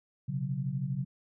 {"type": "chord", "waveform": "sine", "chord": "B suspended second", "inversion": "none", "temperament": "equal with one note detuned", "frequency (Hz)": [126.07, 138.59, 185], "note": ["B2", "C#3", "F#3"], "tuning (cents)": [36, 0, 0], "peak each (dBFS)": [-37, -32, -37], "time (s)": [0.28, 1.05], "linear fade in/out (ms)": 10, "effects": []}